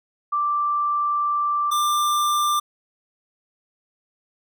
sine / square tone pair in turn, 1174.7 / 1187 Hz, D6 / D6, 0 / +18 cents, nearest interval unison, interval 18 cents, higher second, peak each -19 dBFS, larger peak neither, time 0.32-1.71 / 1.71-2.6 s, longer first, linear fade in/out 10 ms, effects none

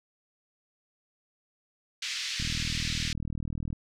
white band-pass noise, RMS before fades -34 dBFS, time 2.02-3.13 s, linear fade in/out 5 ms, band 1900 to 5400 Hz, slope 24 dB/octave
click train, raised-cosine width 5 ms, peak -22 dBFS, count 54, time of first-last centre 2.4-3.728 s, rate 39.9 Hz
effects none

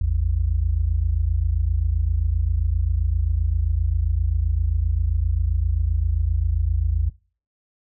sine tone pair together, 54.81 / 82.41 Hz, A1 / E2, -6 / 0 cents, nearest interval perfect fifth, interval 706 cents, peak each -21 / -21 dBFS, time 0.01-7.1 s, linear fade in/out 5 ms, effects noise-tail reverb RT60 0.4 s tail -21 dB re dry

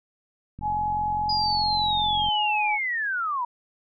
click train, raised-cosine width 5 ms, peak -26 dBFS, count 77, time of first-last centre 0.59-2.286 s, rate 44.8 Hz
sine tone, 844 Hz, G#5, 28 cents sharp, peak -23 dBFS, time 0.61-2.79 s, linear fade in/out 50 ms
sine linear sweep, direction down, 4950 to 932.3 Hz, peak -24 dBFS, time 1.29-3.45 s, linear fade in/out 5 ms
effects none

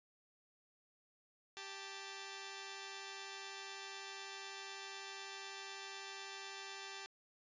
5% pulse tone pair together, 392 / 880 Hz, G4 / A5, 0 / 0 cents, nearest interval octave + major second, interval 1400 cents, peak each -37 / -38 dBFS, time 1.57-7.06 s, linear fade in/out 0 ms, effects resampled to 16000 Hz

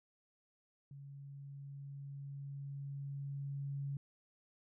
sine tone with level ramp, 139.8 Hz, C#3, 15 cents sharp, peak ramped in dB -49 to -37 dBFS, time 0.91-3.97 s, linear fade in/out 2 ms, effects none

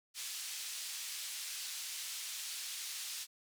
pink band-pass noise, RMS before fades -43 dBFS, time 0.14-3.27 s, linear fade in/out 50 ms, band 3500 to 11000 Hz, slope 12 dB/octave, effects none

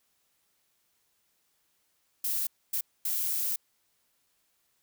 violet noise bursts at uneven times, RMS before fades -30 dBFS, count 3, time 2.24-2.47 / 2.73-2.81 / 3.05-3.56 s, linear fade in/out 5 ms, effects white hiss -73 dBFS RMS until 4.82 s

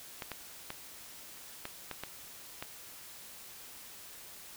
clicks, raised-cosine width 0.3 ms, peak -22 dBFS, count 7, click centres 0.222 / 0.317 / 0.704 / 1.654 / 1.913 / 2.036 / 2.625 s, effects white hiss -50 dBFS RMS until 4.56 s

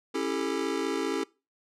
square chord, A dominant seventh, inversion first, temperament just, 275 / 330 / 396 / 440 Hz, C#4 / E4 / G4 / A4, -14 / +2 / +18 / 0 cents, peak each -34 dBFS, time 0.14-1.24 s, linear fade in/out 10 ms, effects noise-tail reverb RT60 0.3 s tail -23 dB re dry + low-pass 8000 Hz 12 dB/octave

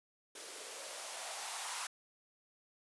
violet noise with band-pass filter sweep, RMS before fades -44 dBFS, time 0.35-1.87 s, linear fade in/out 5 ms, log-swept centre 390 to 1000 Hz, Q 3.1, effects resampled to 24000 Hz

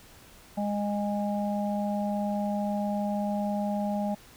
harmonic tone, 205.2 Hz, G#3, 21 cents flat, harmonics 1 / 3 / 4, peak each -28 / -33 / -34 dBFS, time 0.57-4.15 s, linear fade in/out 10 ms, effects pink hiss -53 dBFS RMS until 4.36 s

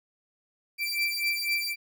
30% pulse beating tone pair, 2340 / 2344 Hz, D7 / D7, -7 / -4 cents, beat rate 4 Hz, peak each -27 dBFS, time 0.78-1.76 s, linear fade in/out 50 ms, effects none

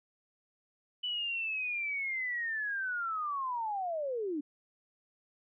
sine linear sweep, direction down, 2989 to 277.2 Hz, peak -32 dBFS, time 1.03-4.41 s, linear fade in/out 10 ms, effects none

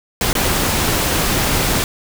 pink noise with dropouts, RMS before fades -17 dBFS, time 0.21-1.84 s, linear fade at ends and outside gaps 1 ms, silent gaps 0.33-0.352 s, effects none

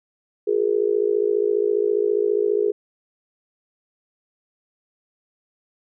sine tone with amplitude modulation, 415.3 Hz, G#4, in tune, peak -13 dBFS, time 0.47-2.72 s, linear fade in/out 10 ms, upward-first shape sine, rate 54.8 Hz, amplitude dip 95%, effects none

